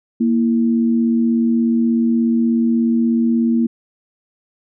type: tone pair together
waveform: sine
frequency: 233.1 / 329.7 Hz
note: A#3 / E4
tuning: 0 / 0 cents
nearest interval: tritone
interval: 600 cents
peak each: -13 / -22 dBFS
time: 0.2-3.67 s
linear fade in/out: 10 ms
effects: none